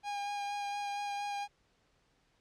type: tone with vibrato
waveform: 45% pulse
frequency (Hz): 813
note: G#5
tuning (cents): -37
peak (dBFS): -35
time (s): 0.03-1.48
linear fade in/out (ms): 50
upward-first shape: sine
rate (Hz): 4.3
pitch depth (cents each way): 13
effects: pink hiss -72 dBFS RMS until 2.4 s + low-pass 6000 Hz 12 dB/octave